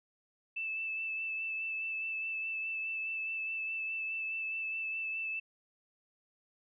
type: tone with vibrato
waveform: sine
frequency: 2637 Hz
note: E7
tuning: in tune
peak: -34 dBFS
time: 0.56-5.4 s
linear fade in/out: 10 ms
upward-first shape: sine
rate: 4.8 Hz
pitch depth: 17 cents each way
effects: none